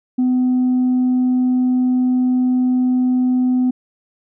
sine tone, 252.6 Hz, B3, 39 cents sharp, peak -11 dBFS, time 0.18-3.71 s, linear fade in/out 10 ms, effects tanh soft clip ceiling -11 dBFS

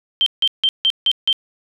sine tone bursts, 3136 Hz, G7, in tune, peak -12 dBFS, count 6, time 0.21-1.328 s, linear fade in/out 0 ms, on 53 ms, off 160 ms, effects none

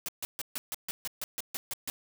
white noise bursts, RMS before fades -35 dBFS, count 12, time 0.06-1.9 s, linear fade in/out 0 ms, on 25 ms, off 140 ms, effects none

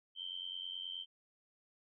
sine tone with amplitude modulation, 3117 Hz, G7, 11 cents flat, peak -37 dBFS, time 0.15-1.06 s, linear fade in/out 50 ms, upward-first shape sine, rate 89.6 Hz, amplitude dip 85%, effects none

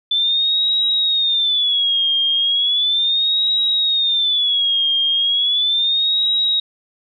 sine tone with vibrato, 3510 Hz, A7, 5 cents flat, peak -14 dBFS, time 0.11-6.6 s, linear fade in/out 5 ms, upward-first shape sine, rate 0.36 Hz, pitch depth 150 cents each way, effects none

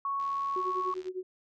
sine tone, 1108.7 Hz, C#6, in tune, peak -29 dBFS, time 0.05-0.94 s, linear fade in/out 2 ms
click train, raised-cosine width 0.2 ms, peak -35 dBFS, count 69, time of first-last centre 0.2-1.083 s, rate 77 Hz
sine tone with tremolo, 370 Hz, F#4, in tune, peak -31 dBFS, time 0.56-1.23 s, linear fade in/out 2 ms, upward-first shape sine, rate 10 Hz, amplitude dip 90%
effects none

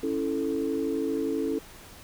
sine chord, A major, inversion first, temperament equal, 277.2 / 329.6 / 440 Hz, C#4 / E4 / A4, 0 / 0 / 0 cents, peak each -29 / -30 / -29 dBFS, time 0.03-1.59 s, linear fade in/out 5 ms, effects tanh soft clip ceiling -17 dBFS + pink hiss -48 dBFS RMS until 2.03 s

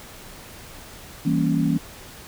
sine chord, E diminished seventh, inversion none, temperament equal, 164.81 / 196 / 233.1 / 277.2 Hz, E3 / G3 / Bb3 / Db4, 0 / 0 / 0 / 0 cents, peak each -22 / -27 / -24 / -23 dBFS, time 1.25-1.78 s, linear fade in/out 10 ms, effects pink hiss -42 dBFS RMS until 2.27 s

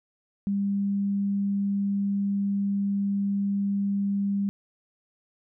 sine tone, 199.6 Hz, G3, 32 cents sharp, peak -23 dBFS, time 0.47-4.49 s, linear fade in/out 0 ms, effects none

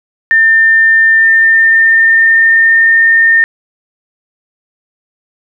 sine tone with pitch glide, 1800 to 1819.9 Hz, A6 to A#6, +39 to -42 cents, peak -4 dBFS, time 0.31-3.44 s, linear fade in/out 0 ms, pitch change +19 cents, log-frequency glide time 1.07-3.04 s, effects none

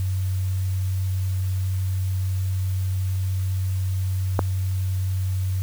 click, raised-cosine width 1 ms, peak -5 dBFS, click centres 4.392 s, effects added 94 Hz sine -21 dBFS peak until 5.62 s + white hiss -44 dBFS RMS until 5.62 s

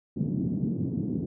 pink band-pass noise, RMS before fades -29 dBFS, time 0.16-1.26 s, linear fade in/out 10 ms, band 140 to 280 Hz, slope 24 dB/octave, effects none

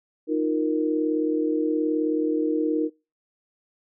sine chord, Eb suspended second, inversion none, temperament just, 311.1 / 350 / 466.7 Hz, Eb4 / F4 / Bb4, 0 / +4 / +2 cents, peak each -23 / -29 / -26 dBFS, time 0.27-2.9 s, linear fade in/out 50 ms, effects noise-tail reverb RT60 0.3 s tail -26 dB re dry

